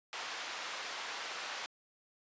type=band-pass noise; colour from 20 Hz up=pink; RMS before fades=-42 dBFS; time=0.13-1.66 s; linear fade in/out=0 ms; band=880 to 5300 Hz; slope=12 dB/octave; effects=resampled to 16000 Hz